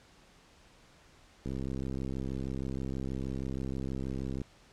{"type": "click train", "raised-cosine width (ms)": 3, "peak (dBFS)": -24, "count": 197, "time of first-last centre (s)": [1.46, 4.416], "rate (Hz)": 66.3, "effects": ["pink hiss -60 dBFS RMS until 4.72 s", "low-pass 7000 Hz 12 dB/octave"]}